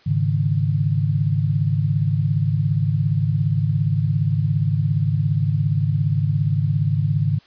sine chord, Ab suspended fourth, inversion none, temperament just, 103.83 / 138.43 / 155.74 Hz, Ab2 / Db3 / Eb3, 0 / -2 / +2 cents, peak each -21 dBFS, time 0.06-7.39 s, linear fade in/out 10 ms, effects white hiss -53 dBFS RMS until 7.46 s + resampled to 11025 Hz

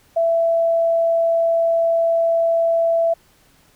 sine tone, 666 Hz, E5, 18 cents sharp, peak -14 dBFS, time 0.16-3.14 s, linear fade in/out 10 ms, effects pink hiss -55 dBFS RMS until 3.75 s

